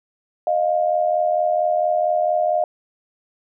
sine tone pair together, 620 / 704.4 Hz, D#5 / F5, -6 / +15 cents, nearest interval major second, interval 221 cents, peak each -19 dBFS, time 0.47-2.64 s, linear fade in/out 2 ms, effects none

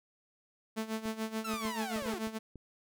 sawtooth tone with tremolo, 220.6 Hz, A3, 5 cents sharp, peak -28 dBFS, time 0.76-2.39 s, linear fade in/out 20 ms, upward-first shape sine, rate 6.9 Hz, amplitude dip 80%
clicks, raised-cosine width 3 ms, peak -35 dBFS, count 9, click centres 1.056 / 1.538 / 1.653 / 1.961 / 2.023 / 2.059 / 2.138 / 2.272 / 2.557 s
sawtooth linear sweep, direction down, 1370 to 329.6 Hz, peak -34 dBFS, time 1.44-2.19 s, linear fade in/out 10 ms
effects none

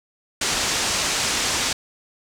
white low-pass noise, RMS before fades -23 dBFS, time 0.41-1.73 s, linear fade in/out 5 ms, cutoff 7600 Hz, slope 24 dB/octave, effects none

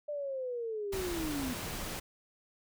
sine linear sweep, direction down, 598 to 243 Hz, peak -34 dBFS, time 0.08-1.54 s, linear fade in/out 10 ms
pink noise, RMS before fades -39 dBFS, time 0.92-2 s, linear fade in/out 10 ms
effects none

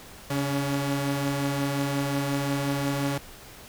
sawtooth tone pair together, 138.59 / 282.8 Hz, C#3 / C#4, 0 / +35 cents, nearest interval octave, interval 1235 cents, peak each -24 dBFS, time 0.3-3.18 s, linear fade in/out 5 ms, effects pink hiss -46 dBFS RMS until 3.68 s

